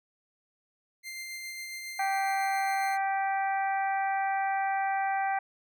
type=tone with tremolo; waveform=sawtooth; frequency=2093 Hz; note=C7; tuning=in tune; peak=-33 dBFS; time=1.03-2.98 s; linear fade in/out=50 ms; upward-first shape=sine; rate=7.3 Hz; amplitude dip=25%
type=harmonic tone; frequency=390 Hz; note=G4; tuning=9 cents flat; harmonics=2 / 3 / 4 / 5 / 6; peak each=-27 / -42 / -36 / -38 / -42 dBFS; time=1.99-5.39 s; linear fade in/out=5 ms
effects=none